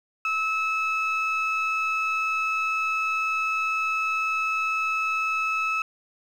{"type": "tone pair together", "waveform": "sine", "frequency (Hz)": [1299, 2600], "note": ["E6", "E7"], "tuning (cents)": [-26, -24], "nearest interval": "octave", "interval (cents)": 1202, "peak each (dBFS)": [-24, -24], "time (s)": [0.25, 5.82], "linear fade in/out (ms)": 2, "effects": ["tanh soft clip ceiling -19 dBFS", "9-bit"]}